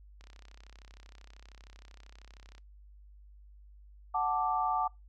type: click train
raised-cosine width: 0.2 ms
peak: -37 dBFS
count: 79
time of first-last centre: 0.21-2.581 s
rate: 32.9 Hz
type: chord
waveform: sine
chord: D major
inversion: first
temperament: equal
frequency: 740 / 880 / 1174.7 Hz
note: F#5 / A5 / D6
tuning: 0 / 0 / 0 cents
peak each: -32 dBFS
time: 4.14-4.88 s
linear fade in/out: 10 ms
effects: noise-tail reverb RT60 0.2 s tail -25 dB re dry + added 50 Hz sine -52 dBFS peak until 5.08 s